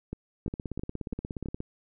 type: two click trains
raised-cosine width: 3 ms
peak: -21 / -21 dBFS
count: 5 / 20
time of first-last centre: 0.13-1.459 / 0.48-1.604 s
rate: 3.01 / 16.9 Hz
effects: none

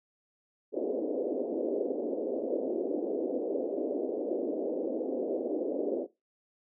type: band-pass noise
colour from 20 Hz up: white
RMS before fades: -32 dBFS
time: 0.72-6.07 s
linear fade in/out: 50 ms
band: 260 to 560 Hz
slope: 48 dB/octave
effects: noise-tail reverb RT60 0.2 s tail -17 dB re dry

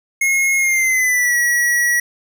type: tone with pitch glide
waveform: square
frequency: 2161 to 1925.2 Hz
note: C#7 to B6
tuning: -45 to -45 cents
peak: -14 dBFS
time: 0.21-2 s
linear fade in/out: 5 ms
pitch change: -200 cents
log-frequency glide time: 0.58-1.36 s
effects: none

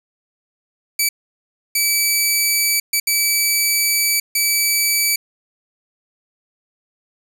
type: tone bursts at uneven times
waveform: 10% pulse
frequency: 2300 Hz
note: D7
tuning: 37 cents flat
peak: -6 dBFS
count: 5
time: 0.99-1.09 / 1.75-2.8 / 2.93-3 / 3.07-4.2 / 4.35-5.16 s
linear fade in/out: 5 ms
effects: none

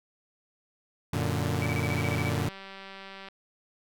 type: chord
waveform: sawtooth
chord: Gb augmented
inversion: none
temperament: equal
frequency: 92.5 / 116.54 / 146.83 Hz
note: Gb2 / Bb2 / D3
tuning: 0 / 0 / 0 cents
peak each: -27 dBFS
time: 1.13-2.49 s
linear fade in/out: 5 ms
type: tone bursts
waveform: sine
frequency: 2288 Hz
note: D7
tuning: 46 cents flat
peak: -33 dBFS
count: 10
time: 1.62-2.292 s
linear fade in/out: 0 ms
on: 42 ms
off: 28 ms
type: click train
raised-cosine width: 0.3 ms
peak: -28 dBFS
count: 264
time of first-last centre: 1.93-3.286 s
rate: 194 Hz
effects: none

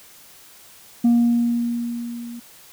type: tone with level ramp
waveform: sine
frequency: 236.7 Hz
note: A#3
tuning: 27 cents sharp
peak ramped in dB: -9 to -32 dBFS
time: 1.04-2.4 s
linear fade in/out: 10 ms
effects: tanh soft clip ceiling -11 dBFS + white hiss -47 dBFS RMS until 2.72 s

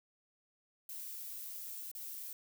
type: noise with dropouts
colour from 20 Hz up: violet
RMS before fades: -45 dBFS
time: 0.89-2.33 s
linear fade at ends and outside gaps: 2 ms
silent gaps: 1.915-1.95 s
effects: none

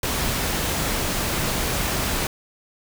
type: noise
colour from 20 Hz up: pink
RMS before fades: -24 dBFS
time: 0.03-2.27 s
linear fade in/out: 2 ms
effects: none

